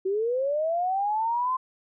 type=linear sweep; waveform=sine; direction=up; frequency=370 to 1046.5 Hz; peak=-23 dBFS; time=0.05-1.57 s; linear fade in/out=10 ms; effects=none